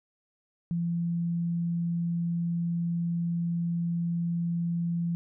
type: tone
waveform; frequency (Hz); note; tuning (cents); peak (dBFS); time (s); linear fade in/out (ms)
sine; 170.3; F3; -43; -26; 0.71-5.15; 0
effects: none